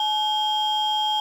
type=tone pair together; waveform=sine; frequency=853 / 3223 Hz; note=G#5 / G7; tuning=+46 / +47 cents; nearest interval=octave + major seventh; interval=2301 cents; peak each=-21 / -22 dBFS; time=0-1.2 s; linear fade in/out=2 ms; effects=tanh soft clip ceiling -16 dBFS + 8-bit